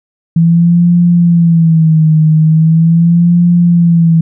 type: tone with vibrato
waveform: sine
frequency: 164.81 Hz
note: E3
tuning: in tune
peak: -4 dBFS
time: 0.36-4.21 s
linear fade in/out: 5 ms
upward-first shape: sine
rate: 0.4 Hz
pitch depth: 93 cents each way
effects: none